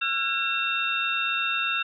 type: tone cluster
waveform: sine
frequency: 1346 / 1449 / 1632 / 2712 / 3670 Hz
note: E6 / F#6 / G#6 / E7 / A#7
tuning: +36 / -37 / -31 / +49 / -28 cents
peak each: -30 / -35 / -34 / -26 / -32 dBFS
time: 0.01-1.83 s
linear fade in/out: 10 ms
effects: none